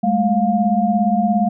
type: tone cluster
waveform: sine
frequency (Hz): 201 / 218.2 / 706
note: G3 / A3 / F5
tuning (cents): +44 / -14 / +19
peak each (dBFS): -18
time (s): 0.03-1.49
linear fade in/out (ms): 10
effects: none